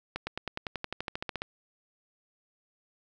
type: accelerating click train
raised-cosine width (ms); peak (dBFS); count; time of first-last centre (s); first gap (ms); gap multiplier
0.3; -17; 16; 0.16-1.419; 110; 0.96
effects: none